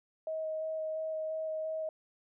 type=tone with vibrato; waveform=sine; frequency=632 Hz; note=D#5; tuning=27 cents sharp; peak=-33 dBFS; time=0.27-1.89 s; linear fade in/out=2 ms; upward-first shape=square; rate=2.9 Hz; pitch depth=8 cents each way; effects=none